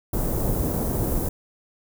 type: band-stop noise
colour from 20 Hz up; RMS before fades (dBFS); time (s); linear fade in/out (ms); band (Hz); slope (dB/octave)
pink; -24; 0.13-1.29; 5; 540 to 16000; 12
effects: none